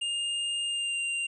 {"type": "tone with pitch glide", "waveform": "square", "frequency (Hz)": [2820, 2781], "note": ["F7", "F7"], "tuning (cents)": [16, -8], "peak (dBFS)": -29, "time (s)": [0.01, 1.27], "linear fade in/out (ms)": 10, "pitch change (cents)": -24, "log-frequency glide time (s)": [0.66, 1], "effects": ["resampled to 24000 Hz"]}